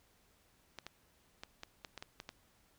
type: clicks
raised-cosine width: 0.2 ms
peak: -27 dBFS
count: 9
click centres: 0.787 / 0.866 / 1.435 / 1.634 / 1.848 / 1.977 / 2.025 / 2.201 / 2.291 s
effects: pink hiss -70 dBFS RMS until 2.78 s